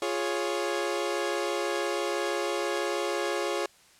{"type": "chord", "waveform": "sawtooth", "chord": "Db major", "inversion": "first", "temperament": "equal", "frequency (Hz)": [349.2, 415.3, 554.4], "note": ["F4", "Ab4", "Db5"], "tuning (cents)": [0, 0, 0], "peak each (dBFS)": -28, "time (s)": [0.02, 3.66], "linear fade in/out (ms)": 2, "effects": ["white hiss -58 dBFS RMS until 3.99 s", "low-pass 9000 Hz 12 dB/octave"]}